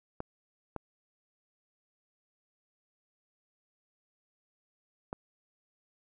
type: clicks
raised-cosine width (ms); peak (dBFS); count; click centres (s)
1; -22; 3; 0.204 / 0.763 / 5.129
effects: none